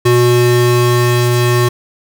square tone pair together, 121.5 / 364.1 Hz, B2 / F#4, -28 / -28 cents, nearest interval octave + perfect fifth, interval 1900 cents, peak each -12 dBFS, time 0.05-1.69 s, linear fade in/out 10 ms, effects none

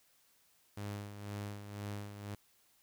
sawtooth tone with tremolo, 102.4 Hz, G#2, 24 cents flat, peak -35 dBFS, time 0.77-2.35 s, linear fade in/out 5 ms, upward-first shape sine, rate 2 Hz, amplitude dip 60%, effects white hiss -70 dBFS RMS until 2.82 s

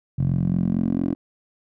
10% pulse tone with band-pass filter sweep, 44.38 Hz, F1, 29 cents sharp, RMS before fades -22 dBFS, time 0.18-1.15 s, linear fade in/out 10 ms, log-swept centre 130 to 300 Hz, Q 3.3, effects none

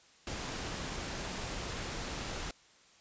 pink noise, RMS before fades -39 dBFS, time 0.27-2.51 s, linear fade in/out 2 ms, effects white hiss -62 dBFS RMS until 3 s + resampled to 16000 Hz

